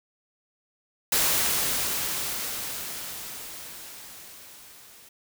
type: noise with level ramp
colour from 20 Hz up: white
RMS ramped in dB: -22 to -51 dBFS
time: 1.12-5.09 s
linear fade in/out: 5 ms
effects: none